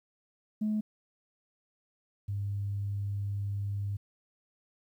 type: tone pair in turn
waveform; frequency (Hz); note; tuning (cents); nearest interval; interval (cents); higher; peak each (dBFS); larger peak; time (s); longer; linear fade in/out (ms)
sine; 213.8 / 100.61; A3 / G2; -49 / +46; octave + minor second; 1305; first; -26 / -30; first; 0.61-0.81 / 2.28-3.97; second; 10
effects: tanh soft clip ceiling -24 dBFS + 11-bit